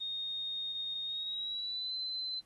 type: tone with pitch glide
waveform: sine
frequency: 3700 to 4058 Hz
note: A#7 to B7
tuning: -14 to +46 cents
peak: -35 dBFS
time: 0-2.41 s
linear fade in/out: 20 ms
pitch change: +160 cents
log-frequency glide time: 1.05-1.95 s
effects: pink hiss -70 dBFS RMS until 2.45 s + AAC 32 kbps